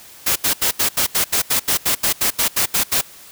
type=noise bursts; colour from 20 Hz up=white; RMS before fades=-17 dBFS; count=16; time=0.26-3.014 s; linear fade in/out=10 ms; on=99 ms; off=78 ms; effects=white hiss -42 dBFS RMS until 3.31 s